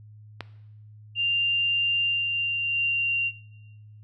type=click; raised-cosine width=0.3 ms; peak=-16 dBFS; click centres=0.407 s
type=tone with pitch glide; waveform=sine; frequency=2789 to 2768 Hz; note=F7 to F7; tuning=-3 to -16 cents; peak=-22 dBFS; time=1.15-3.32 s; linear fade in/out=50 ms; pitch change=-13 cents; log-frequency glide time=2.02-3.16 s
effects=noise-tail reverb RT60 0.9 s tail -17 dB re dry + added 106 Hz sine -45 dBFS peak until 4.03 s